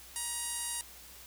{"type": "tone with low-pass filter", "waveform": "5% pulse", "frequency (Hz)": 949, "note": "A#5", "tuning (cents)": 31, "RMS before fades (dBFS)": -37, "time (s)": [0.16, 0.81], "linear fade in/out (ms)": 0, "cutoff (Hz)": 10000, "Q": 4.6, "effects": ["added 60 Hz sine -59 dBFS peak until 1.26 s", "white hiss -52 dBFS RMS until 1.26 s"]}